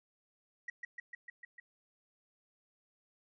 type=tone with echo; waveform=sine; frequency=1919 Hz; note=A#6; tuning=50 cents sharp; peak=-36 dBFS; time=0.68-0.7 s; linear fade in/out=5 ms; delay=150 ms; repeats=6; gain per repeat=-2 dB; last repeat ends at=1.6 s; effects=tanh soft clip ceiling -35 dBFS